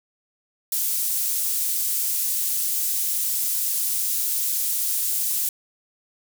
pink high-pass noise, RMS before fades -24 dBFS, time 0.72-5.49 s, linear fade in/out 2 ms, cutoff 10000 Hz, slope 12 dB/octave, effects none

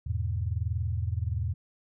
sine chord, E major, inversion none, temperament equal, 82.41 / 103.83 / 123.47 Hz, E2 / G#2 / B2, 0 / 0 / 0 cents, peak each -30 / -31 / -35 dBFS, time 0.06-1.54 s, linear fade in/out 10 ms, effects none

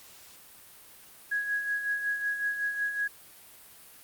sine tone with tremolo, 1661.2 Hz, G#6, in tune, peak -25 dBFS, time 1.31-3.08 s, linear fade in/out 10 ms, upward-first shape sine, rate 5.4 Hz, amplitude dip 55%, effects white hiss -52 dBFS RMS until 4.03 s + Opus 48 kbps

